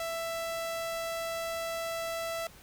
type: tone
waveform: sawtooth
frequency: 663 Hz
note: E5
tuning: 10 cents sharp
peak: -29 dBFS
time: 0-2.47 s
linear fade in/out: 2 ms
effects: pink hiss -54 dBFS RMS until 2.62 s